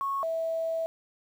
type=tone pair in turn; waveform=sine; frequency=1100 / 654.1 Hz; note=C#6 / E5; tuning=-14 / -14 cents; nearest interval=major sixth; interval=900 cents; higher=first; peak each=-27 dBFS; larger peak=neither; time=0.01-0.23 / 0.23-0.86 s; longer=second; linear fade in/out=0 ms; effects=9-bit